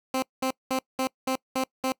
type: tone bursts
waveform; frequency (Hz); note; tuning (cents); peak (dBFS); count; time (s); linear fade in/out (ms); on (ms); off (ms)
15% pulse; 261.6; C4; 0; -18; 7; 0.14-1.921; 2; 83; 200
effects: noise-tail reverb RT60 0.1 s tail -25 dB re dry

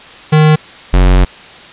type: tone pair in turn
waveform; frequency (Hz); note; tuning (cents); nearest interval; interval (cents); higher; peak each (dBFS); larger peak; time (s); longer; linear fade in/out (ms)
square; 154.3 / 45.87; D#3 / F#1; -14 / -14; octave + major sixth; 2100; first; -5; neither; 0.32-0.56 / 0.93-1.25; second; 10
effects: white hiss -34 dBFS RMS until 1.72 s + resampled to 8000 Hz

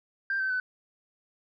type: tone with pitch steps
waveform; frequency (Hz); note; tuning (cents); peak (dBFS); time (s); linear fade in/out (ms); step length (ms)
sine; 1582 / 1541 / 1507; G6 / G6 / F#6; +15 / -30 / +31; -25; 0.3-0.6; 2; 100
effects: tanh soft clip ceiling -22 dBFS

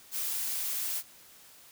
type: noise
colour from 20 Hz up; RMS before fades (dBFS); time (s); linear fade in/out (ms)
blue; -33; 0.11-1.03; 50
effects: white hiss -55 dBFS RMS until 1.71 s

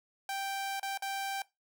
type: tone with dropouts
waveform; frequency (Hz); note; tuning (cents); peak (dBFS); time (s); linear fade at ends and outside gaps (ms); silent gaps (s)
sawtooth; 784; G5; 0; -30; 0.29-1.42; 2; 0.797-0.829 / 0.975-1.022
effects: noise-tail reverb RT60 0.2 s tail -19 dB re dry

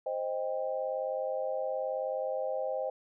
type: chord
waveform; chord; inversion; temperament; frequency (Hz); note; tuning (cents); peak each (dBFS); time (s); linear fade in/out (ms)
sine; C minor; none; equal with one note detuned; 523.3 / 622.3 / 791.7; C5 / Eb5 / G5; 0 / 0 / +17; -33 / -35 / -39; 0.06-2.9; 5
effects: none

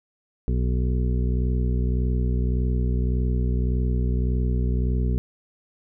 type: harmonic tone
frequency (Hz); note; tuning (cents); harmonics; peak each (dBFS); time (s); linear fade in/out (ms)
61.74; B1; 0; 1 / 2 / 3 / 4 / 6 / 7; -21 / -27 / -31 / -33 / -37 / -38; 0.48-5.18; 0
effects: none

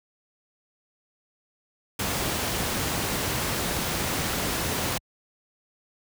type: noise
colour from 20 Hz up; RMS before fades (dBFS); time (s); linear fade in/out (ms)
pink; -27; 1.99-4.98; 5
effects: high-pass 60 Hz 12 dB/octave

